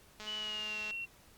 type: click train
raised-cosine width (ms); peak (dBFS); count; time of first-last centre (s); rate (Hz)
0.2; -29; 152; 0.2-0.909; 213
type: tone with pitch glide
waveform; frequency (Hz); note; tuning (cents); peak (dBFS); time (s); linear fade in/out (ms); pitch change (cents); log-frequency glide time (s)
sine; 2959 to 2729; F#7 to F7; -1 to -41; -37; 0.26-1.06; 20; -140; 0.37-0.79
effects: pink hiss -61 dBFS RMS until 1.37 s + Opus 48 kbps